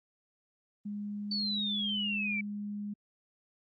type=tone; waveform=sine; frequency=206 Hz; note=G#3; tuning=14 cents flat; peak=-35 dBFS; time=0.85-2.94 s; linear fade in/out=10 ms
type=exponential sweep; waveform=sine; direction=down; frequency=4557 to 2286 Hz; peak=-31 dBFS; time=1.31-2.41 s; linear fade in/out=5 ms
effects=Opus 32 kbps